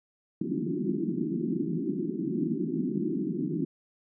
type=band-pass noise; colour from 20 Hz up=white; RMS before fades=-30 dBFS; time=0.41-3.65 s; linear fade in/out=5 ms; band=150 to 370 Hz; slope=96 dB/octave; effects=none